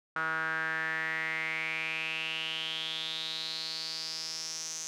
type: tone with band-pass filter sweep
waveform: sawtooth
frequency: 160 Hz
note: D#3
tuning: 49 cents sharp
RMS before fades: -35 dBFS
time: 0.16-4.87 s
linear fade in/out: 0 ms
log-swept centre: 1400 to 6300 Hz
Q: 6.9
effects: none